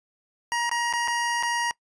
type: tone with dropouts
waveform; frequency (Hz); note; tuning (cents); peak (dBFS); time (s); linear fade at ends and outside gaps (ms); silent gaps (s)
25% pulse; 947; A#5; +27; -20; 0.52-1.71; 0; 0.694-0.714 / 0.927-0.936 / 1.076-1.081 / 1.427-1.433
effects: noise-tail reverb RT60 0.1 s tail -22 dB re dry + resampled to 22050 Hz